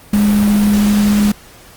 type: tone in noise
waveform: sine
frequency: 206.9 Hz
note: G#3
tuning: 6 cents flat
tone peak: -9 dBFS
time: 0.13-1.32 s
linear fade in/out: 5 ms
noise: pink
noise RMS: -23 dBFS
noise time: 0.13-1.32 s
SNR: +11 dB
effects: pink hiss -41 dBFS RMS until 1.76 s + Opus 32 kbps